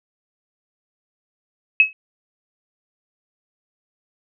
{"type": "tone with exponential decay", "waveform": "sine", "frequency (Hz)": 2572, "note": "E7", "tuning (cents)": -43, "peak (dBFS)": -5, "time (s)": [1.8, 1.93], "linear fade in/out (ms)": 1, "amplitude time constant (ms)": 28, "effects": []}